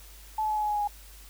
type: tone with pitch steps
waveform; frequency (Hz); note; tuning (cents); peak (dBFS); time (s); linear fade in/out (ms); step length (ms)
sine; 866 / 860 / 854.1 / 848.2 / 842.3 / 836.5 / 830.7 / 825; A5 / A5 / G#5 / G#5 / G#5 / G#5 / G#5 / G#5; -28 / -40 / +48 / +36 / +24 / +12 / 0 / -12; -25; 0.38-0.876; 5; 62
effects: added 50 Hz sine -48 dBFS peak until 1.29 s + white hiss -52 dBFS RMS until 1.29 s